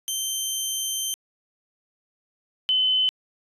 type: tone pair in turn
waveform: 15% pulse / sine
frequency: 3118 / 3038 Hz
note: G7 / F#7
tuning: -10 / +45 cents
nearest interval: unison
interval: 45 cents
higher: first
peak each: -18 dBFS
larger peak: neither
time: 0.08-1.14 / 2.69-3.09 s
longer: first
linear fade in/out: 0 ms
effects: resampled to 32000 Hz